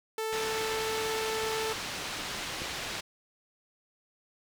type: tone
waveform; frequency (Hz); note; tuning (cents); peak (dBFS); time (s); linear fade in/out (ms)
sawtooth; 441; A4; +4; -27; 0.18-1.73; 2
type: low-pass noise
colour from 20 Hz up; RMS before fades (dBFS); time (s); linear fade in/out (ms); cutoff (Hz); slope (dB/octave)
white; -37; 0.32-3.01; 10; 4400; 12
type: click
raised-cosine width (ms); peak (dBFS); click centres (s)
2; -25; 2.619
effects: none